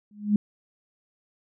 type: tone with exponential growth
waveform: sine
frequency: 207.8 Hz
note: G#3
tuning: 1 cent sharp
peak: -14 dBFS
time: 0.11-0.36 s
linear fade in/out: 2 ms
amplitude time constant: 54 ms
effects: none